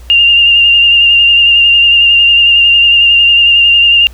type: tone with vibrato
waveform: sine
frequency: 2800 Hz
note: F7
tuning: 4 cents sharp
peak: -3 dBFS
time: 0.1-4.07 s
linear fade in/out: 0 ms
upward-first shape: sine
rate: 11 Hz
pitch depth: 24 cents each way
effects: added 60 Hz sine -29 dBFS peak until 4.13 s + pink hiss -42 dBFS RMS until 4.13 s